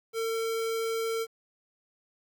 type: tone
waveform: square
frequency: 452.1 Hz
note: A4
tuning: 47 cents sharp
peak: -29 dBFS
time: 0.13-1.27 s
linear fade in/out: 50 ms
effects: 10-bit